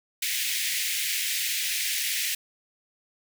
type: high-pass noise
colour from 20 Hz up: pink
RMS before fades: -28 dBFS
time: 0.22-2.35 s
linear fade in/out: 5 ms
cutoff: 1900 Hz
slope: 48 dB/octave
effects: none